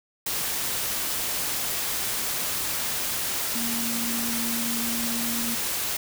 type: tone in noise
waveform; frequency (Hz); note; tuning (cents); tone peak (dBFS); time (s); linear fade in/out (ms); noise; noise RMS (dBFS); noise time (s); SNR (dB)
sine; 233.1; A#3; 0; -30; 3.55-5.55; 5; white; -28; 0.26-5.97; -5
effects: none